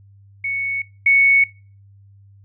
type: tone pair in turn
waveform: sine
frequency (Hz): 2217 / 2217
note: C#7 / C#7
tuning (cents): 0 / 0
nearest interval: unison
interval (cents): 0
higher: neither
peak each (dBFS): -20 / -10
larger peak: second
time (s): 0.44-0.82 / 1.06-1.44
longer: neither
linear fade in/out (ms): 5
effects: noise-tail reverb RT60 0.4 s tail -24 dB re dry + added 99 Hz sine -45 dBFS peak until 2.44 s